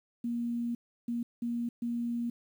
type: tone bursts at uneven times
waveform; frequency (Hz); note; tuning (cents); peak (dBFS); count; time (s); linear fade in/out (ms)
sine; 236.6; A#3; +26; -30; 4; 0.24-0.75 / 1.08-1.23 / 1.42-1.69 / 1.82-2.3; 5
effects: 10-bit

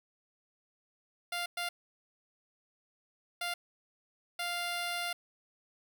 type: tone bursts at uneven times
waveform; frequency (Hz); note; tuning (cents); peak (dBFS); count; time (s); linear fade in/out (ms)
10% pulse; 698.5; F5; 0; -25; 4; 1.32-1.46 / 1.57-1.69 / 3.41-3.54 / 4.39-5.13; 5
effects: none

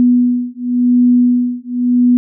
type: beating tone pair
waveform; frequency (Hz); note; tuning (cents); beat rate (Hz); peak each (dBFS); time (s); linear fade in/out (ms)
sine; 245.1 / 246.02; B3 / B3; -13 / -6; 0.92; -12; 0-2.17; 0
effects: none

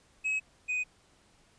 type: tone pair in turn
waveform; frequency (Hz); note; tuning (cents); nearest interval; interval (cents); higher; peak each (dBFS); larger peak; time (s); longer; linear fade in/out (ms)
triangle; 2560 / 2496; D#7 / D#7; +49 / +5; unison; 44; first; -26 / -27; first; 0.24-0.4 / 0.68-0.84; neither; 20
effects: pink hiss -64 dBFS RMS until 1.58 s + resampled to 22050 Hz

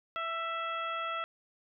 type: harmonic tone with a mistuned harmonic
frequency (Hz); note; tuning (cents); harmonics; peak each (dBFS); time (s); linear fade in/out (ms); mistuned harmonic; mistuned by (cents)
659.3; E5; 0; 1 / 2 / 3 / 4 / 5; -41 / -34 / -44 / -43 / -45; 0.16-1.24; 0; 2; +19
effects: none

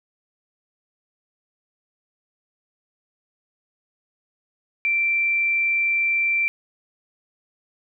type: tone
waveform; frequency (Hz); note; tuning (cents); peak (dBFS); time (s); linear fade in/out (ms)
sine; 2349; D7; 0; -18; 4.85-6.48; 0
effects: none

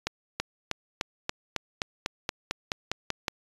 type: accelerating click train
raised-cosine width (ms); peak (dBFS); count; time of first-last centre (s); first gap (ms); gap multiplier
0.2; -10; 14; 0.07-3.282; 330; 0.95
effects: resampled to 24000 Hz

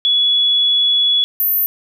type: tone pair in turn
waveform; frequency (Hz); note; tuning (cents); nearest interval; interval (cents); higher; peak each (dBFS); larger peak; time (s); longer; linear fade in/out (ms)
sine; 3391 / 13455; G#7 / G#9; +35 / +21; 2 octaves; 2386; second; -11 / -13; first; 0.05-1.24 / 1.4-1.66; first; 0
effects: none

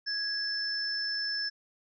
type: tone pair together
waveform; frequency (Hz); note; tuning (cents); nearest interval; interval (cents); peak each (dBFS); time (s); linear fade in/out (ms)
sine; 1661.2 / 5291; G#6 / E8; 0 / +6; octave + minor sixth; 2006; -35 / -31; 0.06-1.5; 20
effects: none

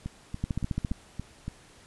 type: two click trains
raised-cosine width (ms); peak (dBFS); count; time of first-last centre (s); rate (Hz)
5; -21 / -16; 6 / 8; 0.06-1.48 / 0.44-0.916; 3.52 / 14.7
effects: pink hiss -55 dBFS RMS until 1.86 s + resampled to 24000 Hz

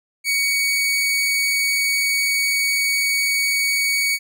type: tone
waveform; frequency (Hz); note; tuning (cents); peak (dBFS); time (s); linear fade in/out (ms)
sawtooth; 2244; C#7; +21; -14; 0.24-4.19; 50
effects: none

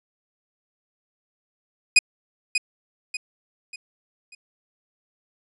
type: tone with echo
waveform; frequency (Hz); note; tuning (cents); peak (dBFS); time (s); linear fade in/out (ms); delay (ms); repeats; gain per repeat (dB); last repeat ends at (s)
sawtooth; 2489; D#7; 0; -7; 1.96-1.99; 5; 590; 4; -8; 4.35
effects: resampled to 24000 Hz

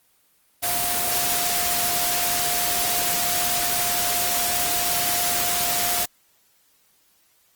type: tone in noise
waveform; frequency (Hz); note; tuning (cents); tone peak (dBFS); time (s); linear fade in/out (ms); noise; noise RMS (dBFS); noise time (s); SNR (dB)
sine; 706; F5; +19; -29; 0.62-6.06; 20; white; -23; 0.62-6.06; -9
effects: white hiss -62 dBFS RMS until 7.55 s + Opus 24 kbps

